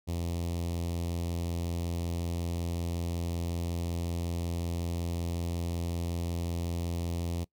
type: tone with notch filter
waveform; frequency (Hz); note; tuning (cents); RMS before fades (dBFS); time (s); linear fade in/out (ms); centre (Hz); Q
sawtooth; 85.4; F2; -38; -33; 0.07-7.45; 20; 1500; 0.6
effects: noise-tail reverb RT60 0.1 s tail -22 dB re dry